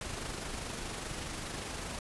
pink noise with amplitude modulation, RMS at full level -38 dBFS, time 0.01-1.99 s, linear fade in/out 2 ms, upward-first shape sine, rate 24.9 Hz, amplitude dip 35%, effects resampled to 24000 Hz

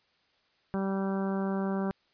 harmonic tone, 194 Hz, G3, 18 cents flat, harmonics 1 / 2 / 3 / 4 / 5 / 6 / 7 / 8, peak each -29 / -35 / -39 / -41 / -43 / -45 / -46 / -47 dBFS, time 0.74-1.91 s, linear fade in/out 0 ms, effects white hiss -69 dBFS RMS until 2.13 s + resampled to 11025 Hz

